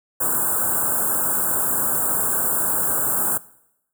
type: band-stop noise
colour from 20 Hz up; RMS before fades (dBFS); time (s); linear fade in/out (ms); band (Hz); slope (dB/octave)
white; -21; 0.2-3.38; 10; 1600 to 7400; 96
effects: noise-tail reverb RT60 0.8 s tail -20 dB re dry + high-pass 100 Hz 12 dB/octave